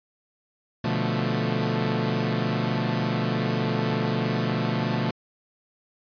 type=chord; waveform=sawtooth; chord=B half-diminished seventh; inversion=none; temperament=equal; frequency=123.47 / 146.83 / 174.61 / 220 Hz; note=B2 / D3 / F3 / A3; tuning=0 / 0 / 0 / 0 cents; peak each=-24 / -26 / -26 / -24 dBFS; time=0.84-5.11 s; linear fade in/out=5 ms; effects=resampled to 11025 Hz